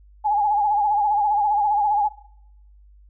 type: tone with vibrato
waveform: sine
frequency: 830.6 Hz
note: G#5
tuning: in tune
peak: -17 dBFS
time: 0.24-2.09 s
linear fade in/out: 20 ms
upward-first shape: sine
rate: 15 Hz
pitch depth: 60 cents each way
effects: noise-tail reverb RT60 0.8 s tail -21 dB re dry + added 50 Hz sine -47 dBFS peak until 3.09 s